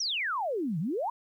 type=exponential two-way sweep; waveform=sine; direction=down then up; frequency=5930 to 146.83 to 1012 Hz; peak=-28 dBFS; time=0-1.1 s; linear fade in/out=5 ms; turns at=0.79 s; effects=11-bit